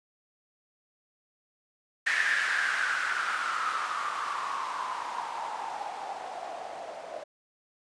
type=noise with low-pass filter sweep; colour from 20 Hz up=violet; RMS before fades=-32 dBFS; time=2.06-7.24 s; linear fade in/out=10 ms; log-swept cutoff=1800 to 620 Hz; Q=6.7; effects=resampled to 22050 Hz